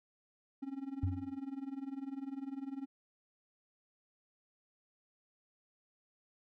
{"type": "tone with tremolo", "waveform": "triangle", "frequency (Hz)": 271.9, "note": "C#4", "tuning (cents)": -33, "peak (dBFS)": -34, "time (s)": [0.62, 2.86], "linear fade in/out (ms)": 10, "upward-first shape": "sine", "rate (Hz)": 20, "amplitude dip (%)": 85}
{"type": "tone with exponential decay", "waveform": "sine", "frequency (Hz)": 92.5, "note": "F#2", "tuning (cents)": 0, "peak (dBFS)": -27, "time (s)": [1.03, 1.39], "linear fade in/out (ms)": 5, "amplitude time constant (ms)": 77}
{"effects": ["tanh soft clip ceiling -20 dBFS"]}